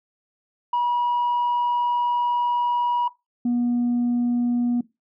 sine tone pair in turn, 966 / 241.5 Hz, B5 / B3, -39 / -39 cents, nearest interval 2 octaves, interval 2400 cents, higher first, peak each -17 dBFS, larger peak neither, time 0.73-3.08 / 3.45-4.81 s, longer first, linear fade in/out 5 ms, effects noise-tail reverb RT60 0.2 s tail -19 dB re dry + tanh soft clip ceiling -17 dBFS

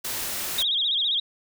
white noise, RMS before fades -30 dBFS, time 0.04-0.63 s, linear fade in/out 10 ms
sine tone with vibrato, 3500 Hz, A7, 10 cents flat, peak -21 dBFS, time 0.58-1.2 s, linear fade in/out 5 ms, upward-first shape sine, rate 15 Hz, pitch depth 160 cents each way
effects none

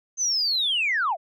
sine linear sweep, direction down, 6300 to 591 Hz, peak -20 dBFS, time 0.17-1.17 s, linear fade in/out 50 ms, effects tanh soft clip ceiling -16 dBFS

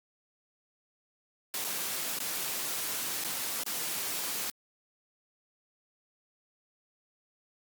white noise with dropouts, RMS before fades -34 dBFS, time 1.54-4.5 s, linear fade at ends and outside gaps 1 ms, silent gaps 1.643-1.647 / 2.188-2.202 / 3.239-3.246 / 3.635-3.663 s, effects high-pass 150 Hz 12 dB/octave + Opus 48 kbps

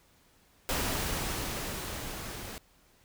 pink noise with level ramp, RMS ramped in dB -30 to -42 dBFS, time 0.69-2.58 s, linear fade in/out 0 ms, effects pink hiss -64 dBFS RMS until 3.04 s

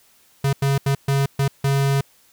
square tone bursts at uneven times, 138.2 Hz, C#3, 5 cents flat, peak -17 dBFS, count 6, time 0.44-0.53 / 0.62-0.78 / 0.86-0.95 / 1.08-1.26 / 1.39-1.48 / 1.64-2.01 s, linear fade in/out 5 ms, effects white hiss -56 dBFS RMS until 2.32 s

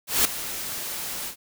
white noise with ADSR envelope, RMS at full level -18 dBFS, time 0.07-1.36 s, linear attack 180 ms, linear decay 4 ms, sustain -14 dB, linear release 90 ms, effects none

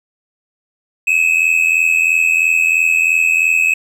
triangle tone pair together, 2530 / 2613 Hz, D#7 / E7, +28 / -16 cents, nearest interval minor second, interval 56 cents, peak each -12 dBFS, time 1.07-3.74 s, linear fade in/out 5 ms, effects none

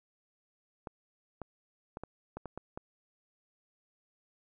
clicks, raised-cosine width 1 ms, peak -26 dBFS, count 8, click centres 0.872 / 1.417 / 1.971 / 2.036 / 2.37 / 2.457 / 2.576 / 2.775 s, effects none

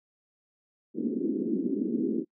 pink band-pass noise, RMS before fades -29 dBFS, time 0.94-2.25 s, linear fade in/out 50 ms, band 210 to 380 Hz, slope 48 dB/octave, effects noise-tail reverb RT60 0.1 s tail -25 dB re dry

